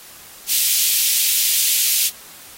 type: high-pass noise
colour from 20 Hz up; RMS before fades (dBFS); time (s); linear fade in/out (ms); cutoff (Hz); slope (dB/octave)
white; -17; 0.47-2.11; 50; 2600; 24
effects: white hiss -41 dBFS RMS until 2.57 s + AAC 48 kbps